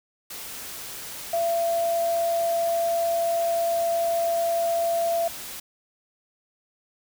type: tone in noise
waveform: sine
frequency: 675 Hz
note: E5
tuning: 41 cents sharp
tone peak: -21 dBFS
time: 1.33-5.28 s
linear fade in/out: 5 ms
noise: white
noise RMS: -37 dBFS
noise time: 0.3-5.6 s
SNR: +13 dB
effects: none